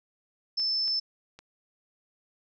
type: tone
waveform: sine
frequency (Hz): 5274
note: E8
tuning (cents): 0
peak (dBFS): -25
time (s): 0.57-1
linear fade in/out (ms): 10
type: clicks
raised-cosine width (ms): 0.2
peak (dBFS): -30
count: 3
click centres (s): 0.598 / 0.879 / 1.39
effects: none